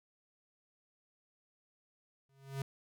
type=tone with exponential growth; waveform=square; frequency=136.4 Hz; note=C#3; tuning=28 cents flat; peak=-34 dBFS; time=2.29-2.62 s; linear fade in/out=2 ms; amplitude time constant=71 ms; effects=none